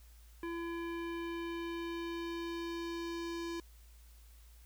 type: tone with low-pass filter sweep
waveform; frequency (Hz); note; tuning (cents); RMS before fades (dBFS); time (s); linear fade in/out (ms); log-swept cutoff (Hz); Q
square; 337.5; E4; +41; -40; 0.43-3.6; 2; 2100 to 5800; 1.4
effects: added 57 Hz sine -55 dBFS peak until 4.65 s + white hiss -66 dBFS RMS until 4.65 s